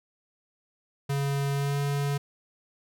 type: tone with pitch glide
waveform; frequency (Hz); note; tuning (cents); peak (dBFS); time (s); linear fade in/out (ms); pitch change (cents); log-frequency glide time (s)
square; 140 to 141.95; C#3 to C#3; +18 to +41; -26; 1.09-2.18; 10; +23; 1.52-1.79
effects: none